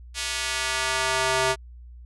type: tone with high-pass filter sweep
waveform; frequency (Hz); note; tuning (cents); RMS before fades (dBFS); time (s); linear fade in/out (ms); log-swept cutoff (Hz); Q
square; 130.81; C3; 0; -25; 0.14-1.56; 50; 2900 to 520; 0.74
effects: added 60 Hz sine -41 dBFS peak until 2.05 s + resampled to 24000 Hz